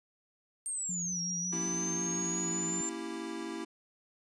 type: linear two-way sweep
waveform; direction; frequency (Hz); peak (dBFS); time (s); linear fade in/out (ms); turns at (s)
sine; down then up; 8740 to 5588 to 7290; -33; 0.66-2.89; 0; 1.21
type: tone with vibrato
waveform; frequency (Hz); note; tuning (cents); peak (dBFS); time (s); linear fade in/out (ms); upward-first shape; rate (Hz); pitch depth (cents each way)
sine; 177; F3; +23; -38; 0.89-2.81; 2; sine; 5.5; 49
type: chord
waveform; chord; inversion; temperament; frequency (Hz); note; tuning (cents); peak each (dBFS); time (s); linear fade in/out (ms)
square; A# diminished seventh; none; equal; 233.1 / 277.2 / 329.6 / 392; A#3 / C#4 / E4 / G4; 0 / 0 / 0 / 0; -45 / -46 / -40 / -45; 1.52-3.65; 10
effects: resampled to 22050 Hz